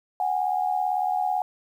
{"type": "tone pair together", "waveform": "sine", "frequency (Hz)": [740, 818], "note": ["F#5", "G#5"], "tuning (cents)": [0, -26], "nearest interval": "major second", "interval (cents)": 174, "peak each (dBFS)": [-24, -26], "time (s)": [0.2, 1.42], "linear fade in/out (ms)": 2, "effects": ["9-bit"]}